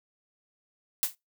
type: noise with exponential decay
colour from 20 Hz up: blue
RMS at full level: -22 dBFS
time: 1.03-1.15 s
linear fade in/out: 0 ms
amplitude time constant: 26 ms
effects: noise-tail reverb RT60 0.2 s tail -23 dB re dry